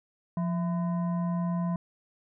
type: tone with frequency modulation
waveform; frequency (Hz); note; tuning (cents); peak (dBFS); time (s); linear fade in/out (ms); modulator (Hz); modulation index
sine; 174.61; F3; 0; -26; 0.37-1.76; 2; 838; 0.43
effects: none